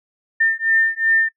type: beating tone pair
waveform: sine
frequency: 1801 / 1803.7 Hz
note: A6 / A6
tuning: +40 / +42 cents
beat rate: 2.7 Hz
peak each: -18 dBFS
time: 0.4-1.29 s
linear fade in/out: 10 ms
effects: noise-tail reverb RT60 0.1 s tail -24 dB re dry